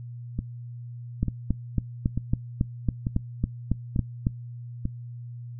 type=two click trains; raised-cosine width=5 ms; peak=-14 / -10 dBFS; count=6 / 12; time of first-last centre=0.39-4.854 / 1.23-4.269 s; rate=1.12 / 3.62 Hz; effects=noise-tail reverb RT60 0.2 s tail -24 dB re dry + added 120 Hz sine -36 dBFS peak until 5.59 s